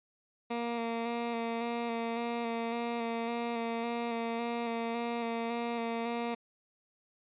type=tone with vibrato; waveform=15% pulse; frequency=233.1 Hz; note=A#3; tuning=in tune; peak=-26 dBFS; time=0.5-6.35 s; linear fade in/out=10 ms; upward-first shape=square; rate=1.8 Hz; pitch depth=18 cents each way; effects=resampled to 8000 Hz